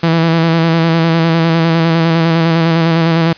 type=tone with vibrato; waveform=sawtooth; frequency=164.81 Hz; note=E3; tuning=in tune; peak=-5 dBFS; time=0.03-3.33 s; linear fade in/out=5 ms; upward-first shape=square; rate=9.9 Hz; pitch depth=26 cents each way; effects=white hiss -37 dBFS RMS until 3.37 s + resampled to 11025 Hz